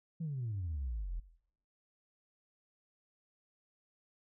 sine exponential sweep, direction down, 170.1 to 38.89 Hz, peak -34 dBFS, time 0.2-1.2 s, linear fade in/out 10 ms, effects noise-tail reverb RT60 0.7 s tail -17 dB re dry + tanh soft clip ceiling -32 dBFS

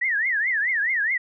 sine tone with vibrato, 1864.7 Hz, A#6, in tune, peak -20 dBFS, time 0.01-1.18 s, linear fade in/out 10 ms, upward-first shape triangle, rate 4.7 Hz, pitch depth 270 cents each way, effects none

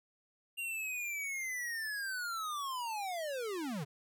square linear sweep, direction down, 2794 to 128.2 Hz, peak -37 dBFS, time 0.57-3.85 s, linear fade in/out 20 ms, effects none

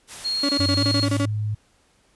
white noise, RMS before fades -37 dBFS, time 0.07-1.24 s, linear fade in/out 50 ms
sine tone, 4283 Hz, C8, 40 cents sharp, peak -22 dBFS, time 0.24-1.06 s, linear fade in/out 20 ms
35% pulse tone bursts, 282.8 Hz, C#4, 35 cents sharp, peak -19 dBFS, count 10, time 0.43-1.256 s, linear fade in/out 5 ms, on 61 ms, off 24 ms
sine tone with pitch glide, 95.6 to 106.07 Hz, G2 to G#2, -43 to +37 cents, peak -22 dBFS, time 0.59-1.55 s, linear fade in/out 10 ms, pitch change +180 cents, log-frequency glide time 0.76-0.83 s
effects pink hiss -61 dBFS RMS until 2.15 s + resampled to 24000 Hz

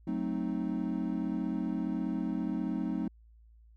triangle chord, F# diminished seventh, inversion none, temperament equal, 185 / 220 / 261.6 / 311.1 Hz, F#3 / A3 / C4 / Eb4, 0 / 0 / 0 / 0 cents, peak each -34 dBFS, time 0.07-3.08 s, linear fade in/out 5 ms, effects added 56 Hz sine -55 dBFS peak until 3.76 s

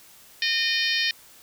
harmonic tone, 612 Hz, D#5, 29 cents flat, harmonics 3 / 4 / 5 / 6 / 7 / 8 / 9, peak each -27 / -28 / -29 / -30 / -30 / -31 / -32 dBFS, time 0.42-1.11 s, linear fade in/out 2 ms, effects white hiss -51 dBFS RMS until 1.42 s

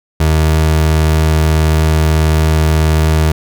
30% pulse tone, 78.4 Hz, D#2, 14 cents sharp, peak -6 dBFS, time 0.2-3.32 s, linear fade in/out 5 ms, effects none

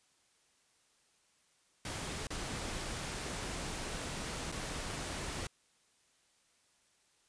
pink noise with dropouts, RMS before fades -40 dBFS, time 1.85-5.47 s, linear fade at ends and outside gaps 2 ms, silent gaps 2.27-2.304 / 4.518-4.523 s, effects white hiss -71 dBFS RMS until 7.28 s + resampled to 22050 Hz

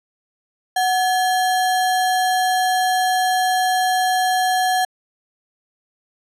sine tone with sample-and-hold, 742 Hz, F#5, 5 cents sharp, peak -15 dBFS, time 0.76-4.85 s, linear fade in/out 5 ms, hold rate 2450 Hz, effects low-pass 12000 Hz 12 dB/octave

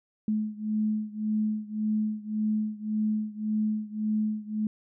sine beating tone pair, 213.8 / 215.6 Hz, A3 / A3, -49 / -35 cents, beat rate 1.8 Hz, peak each -28 / -30 dBFS, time 0.28-4.67 s, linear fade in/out 2 ms, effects none

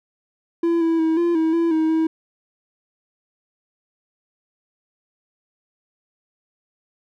triangle tone with pitch steps, 337.2 / 329 / 321.5 / 343.1 / 321.2 / 335 / 317.3 / 321 Hz, E4 / E4 / E4 / F4 / E4 / E4 / D#4 / E4, +39 / -3 / -43 / -31 / -45 / +28 / +34 / -46 cents, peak -14 dBFS, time 0.63-2.07 s, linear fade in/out 5 ms, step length 180 ms, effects none

